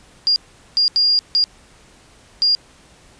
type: tone bursts at uneven times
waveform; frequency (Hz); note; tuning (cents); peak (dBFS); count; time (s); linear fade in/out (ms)
sine; 4821; D8; +45; -12; 5; 0.27-0.36 / 0.77-0.88 / 0.96-1.19 / 1.35-1.44 / 2.42-2.55; 0
effects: pink hiss -49 dBFS RMS until 3.19 s + resampled to 22050 Hz